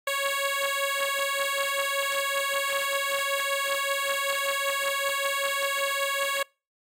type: beating tone pair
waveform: 10% pulse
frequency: 552 / 557.2 Hz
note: C#5 / C#5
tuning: -7 / +9 cents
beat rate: 5.2 Hz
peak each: -20 dBFS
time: 0.07-6.43 s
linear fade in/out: 5 ms
effects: noise-tail reverb RT60 0.3 s tail -26 dB re dry + AAC 64 kbps